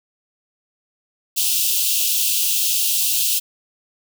white high-pass noise, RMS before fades -19 dBFS, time 1.36-3.4 s, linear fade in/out 20 ms, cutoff 2600 Hz, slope 96 dB/octave, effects none

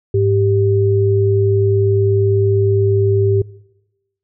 sine tone pair together, 103.8 / 392.2 Hz, G#2 / G4, 0 / +1 cents, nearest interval octave + major seventh, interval 2301 cents, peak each -14 dBFS, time 0.14-3.42 s, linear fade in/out 5 ms, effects noise-tail reverb RT60 1.0 s tail -23 dB re dry

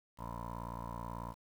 15% pulse tone with low-pass filter, 58.27 Hz, A#1, in tune, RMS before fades -43 dBFS, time 0.17-1.35 s, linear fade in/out 50 ms, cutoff 1000 Hz, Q 7.5, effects 10-bit

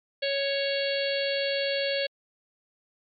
harmonic tone, 554.4 Hz, C#5, in tune, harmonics 1 / 3 / 4 / 5 / 6 / 7 / 8, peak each -27 / -35 / -37 / -35 / -35 / -39 / -34 dBFS, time 0.22-2.07 s, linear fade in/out 10 ms, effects MP3 96 kbps

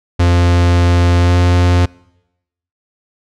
45% pulse tone with pitch glide, 87.31 to 88.38 Hz, F2 to F2, 0 to +21 cents, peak -8 dBFS, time 0.19-1.86 s, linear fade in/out 10 ms, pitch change +21 cents, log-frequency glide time 1.18-1.36 s, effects noise-tail reverb RT60 0.9 s tail -25 dB re dry + low-pass 6000 Hz 12 dB/octave

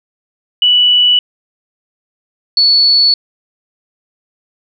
sine tone pair in turn, 2956 / 4429 Hz, F#7 / C#8, -2 / -2 cents, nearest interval perfect fifth, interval 700 cents, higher second, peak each -6 / -6 dBFS, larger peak neither, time 0.62-1.19 / 2.57-3.14 s, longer neither, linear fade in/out 2 ms, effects none

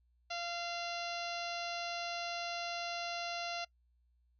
harmonic tone with a mistuned harmonic, 690 Hz, F5, 21 cents flat, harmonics 1 / 2 / 3 / 4 / 5 / 6 / 7 / 8 / 9, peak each -41 / -45 / -48 / -44 / -50 / -46 / -49 / -54 / -54 dBFS, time 0.3-3.65 s, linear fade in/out 10 ms, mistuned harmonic 9, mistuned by -36 cents, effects noise-tail reverb RT60 0.1 s tail -23 dB re dry + added 60 Hz sine -69 dBFS peak until 4.39 s

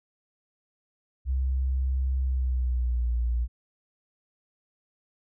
sine tone with pitch glide, 65.41 to 59.29 Hz, C2 to A#1, 0 to +30 cents, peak -23 dBFS, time 1.25-3.48 s, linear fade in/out 50 ms, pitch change -170 cents, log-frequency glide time 2.22-3.1 s, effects none

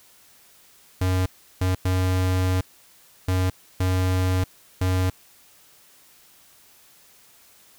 square tone bursts at uneven times, 92.5 Hz, F#2, in tune, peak -20 dBFS, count 6, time 1.01-1.26 / 1.61-1.75 / 1.85-2.61 / 3.28-3.5 / 3.8-4.44 / 4.81-5.1 s, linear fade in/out 5 ms, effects white hiss -54 dBFS RMS until 7.78 s

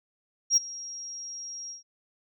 sine tone with ADSR envelope, 5620 Hz, F8, 10 cents sharp, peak -14 dBFS, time 0.5-1.83 s, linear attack 66 ms, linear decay 18 ms, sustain -22 dB, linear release 130 ms, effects tanh soft clip ceiling -14 dBFS

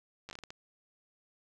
slowing click train, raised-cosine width 0.2 ms, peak -27 dBFS, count 8, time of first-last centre 0.29-0.505 s, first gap 9 ms, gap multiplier 1.4, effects resampled to 24000 Hz

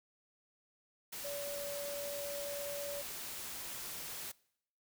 sine tone in noise, 572 Hz, D5, 46 cents flat, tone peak -40 dBFS, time 1.24-3.02 s, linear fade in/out 10 ms, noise white, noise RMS -44 dBFS, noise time 1.12-4.32 s, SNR +1 dB, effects noise-tail reverb RT60 0.7 s tail -23 dB re dry

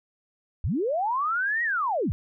sine linear two-way sweep, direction up then down, 52.8 to 1922 to 52.8 Hz, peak -23 dBFS, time 0.64-2.12 s, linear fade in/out 0 ms, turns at 1.63 s, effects none

